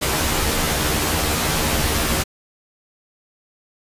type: noise with comb filter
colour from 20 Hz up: pink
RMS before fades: -20 dBFS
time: 0.01-2.24 s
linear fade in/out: 20 ms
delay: 13 ms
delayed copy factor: +0.95
effects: resampled to 32000 Hz